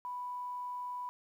sine tone with quantisation, 987.8 Hz, B5, in tune, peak -37 dBFS, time 0.05-1.09 s, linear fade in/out 0 ms, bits 11, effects none

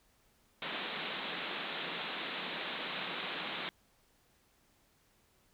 white band-pass noise, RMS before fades -40 dBFS, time 0.62-3.69 s, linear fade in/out 0 ms, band 150 to 3900 Hz, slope 96 dB/octave, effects pink hiss -70 dBFS RMS until 5.53 s

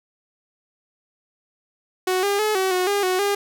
sawtooth tone with pitch steps, 370.1 / 403.1 / 427.7 / 378.7 / 365.4 / 404.9 / 368.9 / 404.4 Hz, F#4 / G4 / A4 / F#4 / F#4 / G#4 / F#4 / G#4, 0 / +48 / -49 / +40 / -22 / -44 / -5 / -46 cents, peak -15 dBFS, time 2.07-3.35 s, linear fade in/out 5 ms, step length 160 ms, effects none

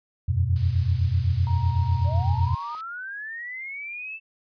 sine chord, E suspended second, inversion none, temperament equal with one note detuned, 84.58 / 92.5 / 123.47 Hz, E2 / F#2 / B2, +45 / 0 / 0 cents, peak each -24 / -23 / -25 dBFS, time 0.28-2.55 s, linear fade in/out 10 ms
blue noise, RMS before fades -39 dBFS, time 0.56-2.81 s, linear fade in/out 2 ms
sine tone, 939 Hz, A#5, 12 cents sharp, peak -33 dBFS, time 1.47-2.75 s, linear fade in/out 0 ms
sine linear sweep, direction up, 554.4 to 2665 Hz, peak -32 dBFS, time 2.04-4.2 s, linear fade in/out 50 ms
effects resampled to 11025 Hz

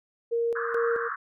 sine tone with tremolo, 466.2 Hz, A#4, in tune, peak -23 dBFS, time 0.31-1.09 s, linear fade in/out 20 ms, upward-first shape square, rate 2.3 Hz, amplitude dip 55%
pink band-pass noise, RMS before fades -32 dBFS, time 0.55-1.16 s, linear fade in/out 10 ms, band 1100 to 1700 Hz, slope 96 dB/octave
effects none

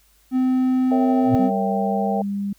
triangle tone, 257.2 Hz, C4, 30 cents flat, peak -14 dBFS, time 0.31-1.51 s, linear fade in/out 50 ms
sine chord, A# diminished seventh, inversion none, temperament equal with one note detuned, 460.5 / 554.4 / 659.3 / 784 Hz, A#4 / C#5 / E5 / G5, -21 / 0 / 0 / 0 cents, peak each -27 / -29 / -27 / -24 dBFS, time 0.91-2.22 s, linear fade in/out 5 ms
sine tone with exponential growth, 118.6 Hz, A#2, 30 cents sharp, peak -14 dBFS, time 1.21-1.35 s, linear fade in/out 0 ms, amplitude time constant 29 ms
sine tone with pitch glide, 196 to 200.3 Hz, G3 to G3, 0 to +38 cents, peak -22 dBFS, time 1.39-2.53 s, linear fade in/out 5 ms, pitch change +38 cents, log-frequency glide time 1.67-2.06 s
effects added 50 Hz sine -59 dBFS peak until 2.58 s + white hiss -59 dBFS RMS until 2.58 s

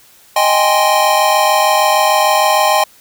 square chord, Ab major seventh, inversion second, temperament equal, 622.3 / 784 / 830.6 / 1046.5 Hz, Eb5 / G5 / Ab5 / C6, 0 / 0 / 0 / 0 cents, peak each -16 dBFS, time 0.36-2.84 s, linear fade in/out 5 ms, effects white hiss -46 dBFS RMS until 3 s

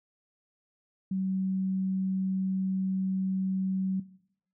sine tone, 189.6 Hz, F#3, 43 cents sharp, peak -27 dBFS, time 1.11-4 s, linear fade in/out 5 ms, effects noise-tail reverb RT60 0.7 s tail -17 dB re dry

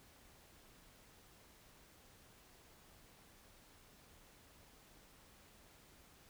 silence, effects pink hiss -64 dBFS RMS until 6.29 s

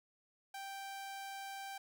sawtooth tone, 784 Hz, G5, in tune, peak -40 dBFS, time 0.54-1.78 s, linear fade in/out 5 ms, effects none

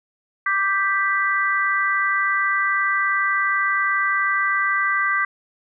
sine chord, G major, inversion second, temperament equal, 1174.7 / 1568 / 1975.5 Hz, D6 / G6 / B6, 0 / 0 / 0 cents, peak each -22 dBFS, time 0.46-5.25 s, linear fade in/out 5 ms, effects none

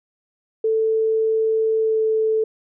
sine tone with pitch glide, 442.3 to 439.2 Hz, A4 to A4, +9 to -3 cents, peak -16 dBFS, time 0.64-2.44 s, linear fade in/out 5 ms, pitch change -12 cents, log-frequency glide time 1.79-2.01 s, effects none

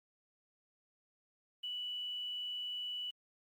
sine tone with quantisation, 2959 Hz, F#7, 1 cent flat, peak -38 dBFS, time 1.63-3.11 s, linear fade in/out 10 ms, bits 11, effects Opus 48 kbps

